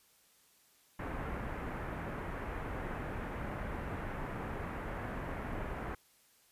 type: low-pass noise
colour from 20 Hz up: pink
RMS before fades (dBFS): -40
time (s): 0.99-5.95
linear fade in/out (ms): 5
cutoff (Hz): 2000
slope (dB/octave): 24
effects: white hiss -67 dBFS RMS until 6.51 s + resampled to 32000 Hz